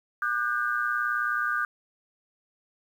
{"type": "tone cluster", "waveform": "sine", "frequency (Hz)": [1205, 1465, 1584], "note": ["D6", "F#6", "G6"], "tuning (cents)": [44, -18, 18], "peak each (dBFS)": -29, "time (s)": [0.22, 1.65], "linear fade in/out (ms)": 2, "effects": ["9-bit"]}